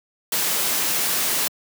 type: noise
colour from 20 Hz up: white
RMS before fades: -22 dBFS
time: 0.32-1.48 s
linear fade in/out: 5 ms
effects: high-pass 150 Hz 12 dB/octave